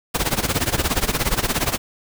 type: noise with tremolo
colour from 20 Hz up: pink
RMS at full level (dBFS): -18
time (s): 0.14-1.78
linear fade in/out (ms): 10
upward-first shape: sine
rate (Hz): 17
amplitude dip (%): 85
effects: none